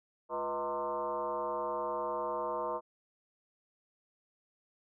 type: tone with frequency modulation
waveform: sine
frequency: 770 Hz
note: G5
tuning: 31 cents flat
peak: -32 dBFS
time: 0.29-2.81 s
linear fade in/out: 50 ms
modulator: 140 Hz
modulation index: 2.6
effects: none